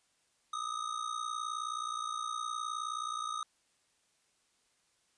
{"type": "ring-modulated tone", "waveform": "square", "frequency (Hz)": 1244.5, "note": "D#6", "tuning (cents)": 0, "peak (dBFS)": -33, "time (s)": [0.53, 3.43], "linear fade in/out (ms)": 2, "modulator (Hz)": 29.6, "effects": ["white hiss -73 dBFS RMS until 5.17 s", "resampled to 22050 Hz"]}